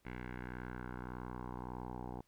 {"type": "tone with low-pass filter sweep", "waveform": "10% pulse", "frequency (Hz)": 61.74, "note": "B1", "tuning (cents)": 0, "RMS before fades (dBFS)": -45, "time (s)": [0.05, 2.21], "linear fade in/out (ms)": 5, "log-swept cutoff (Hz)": [2100, 760], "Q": 2.9, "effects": ["pink hiss -75 dBFS RMS until 2.27 s"]}